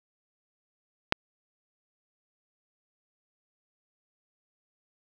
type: click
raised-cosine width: 0.3 ms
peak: -4 dBFS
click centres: 1.124 s
effects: none